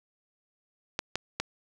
clicks, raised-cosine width 0.2 ms, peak -11 dBFS, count 3, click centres 0.991 / 1.156 / 1.4 s, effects none

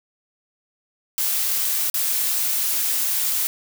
blue noise with dropouts, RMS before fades -22 dBFS, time 1.18-3.47 s, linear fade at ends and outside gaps 0 ms, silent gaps 1.899-1.942 s, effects none

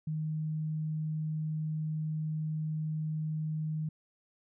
sine tone, 155.56 Hz, D#3, in tune, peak -31 dBFS, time 0.07-3.89 s, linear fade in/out 5 ms, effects none

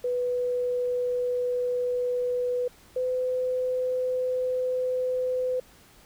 sine tone pair in turn, 493.9 / 506.9 Hz, B4 / B4, 0 / +45 cents, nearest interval unison, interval 45 cents, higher second, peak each -24 dBFS, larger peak neither, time 0.04-2.68 / 2.96-5.6 s, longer neither, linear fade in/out 5 ms, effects pink hiss -55 dBFS RMS until 6.05 s

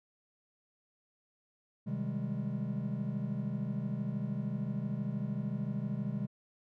triangle chord, Ab major seventh, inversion first, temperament just, 129.78 / 155.74 / 194.67 / 207.7 Hz, C3 / Eb3 / G3 / Ab3, -14 / +2 / -12 / 0 cents, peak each -36 / -38 / -37 / -36 dBFS, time 1.86-6.27 s, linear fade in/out 20 ms, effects none

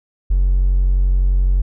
triangle tone with hard clipping, 45.86 Hz, F#1, 15 cents flat, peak -11 dBFS, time 0.3-1.62 s, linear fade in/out 10 ms, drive 2 dB, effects none

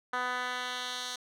10% pulse tone with band-pass filter sweep, 249.3 Hz, B3, 16 cents sharp, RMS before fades -35 dBFS, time 0.13-1.16 s, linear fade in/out 5 ms, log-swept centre 1400 to 4800 Hz, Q 1.3, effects none

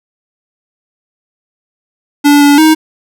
square tone with pitch steps, 289.3 / 287.2 / 314.4 Hz, D4 / D4 / D#4, -26 / -39 / +18 cents, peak -4 dBFS, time 2.24-2.75 s, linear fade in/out 20 ms, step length 170 ms, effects none

